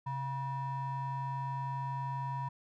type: ring-modulated tone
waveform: triangle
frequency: 415.3 Hz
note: G#4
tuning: in tune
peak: -29 dBFS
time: 0.06-2.49 s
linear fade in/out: 10 ms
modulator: 549 Hz
effects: none